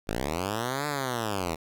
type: linear two-way sweep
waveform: 5% pulse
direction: up then down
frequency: 47 to 150 to 77.3 Hz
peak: -17 dBFS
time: 0.07-1.56 s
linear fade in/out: 20 ms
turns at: 0.87 s
effects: none